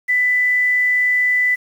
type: tone with quantisation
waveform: sine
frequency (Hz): 1991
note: B6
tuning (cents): +14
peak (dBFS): -13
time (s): 0.08-1.56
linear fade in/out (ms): 20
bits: 7
effects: none